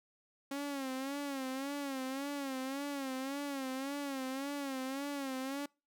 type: tone with vibrato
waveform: sawtooth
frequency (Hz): 273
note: C#4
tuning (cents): -26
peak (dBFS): -33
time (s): 0.51-5.66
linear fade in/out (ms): 5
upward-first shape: sine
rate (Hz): 1.8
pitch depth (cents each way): 86
effects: noise-tail reverb RT60 0.3 s tail -26 dB re dry